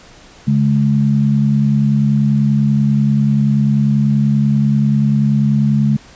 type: tone pair together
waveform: sine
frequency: 140.8 / 211.1 Hz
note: C#3 / G#3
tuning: +27 / +29 cents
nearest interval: perfect fifth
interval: 702 cents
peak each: -13 dBFS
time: 0.47-5.97 s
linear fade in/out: 10 ms
effects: pink hiss -42 dBFS RMS until 6.15 s + resampled to 16000 Hz